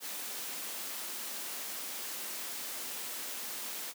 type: high-pass noise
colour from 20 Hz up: white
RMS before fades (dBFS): -40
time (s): 0-3.94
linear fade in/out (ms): 50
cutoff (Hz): 190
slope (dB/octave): 48
effects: none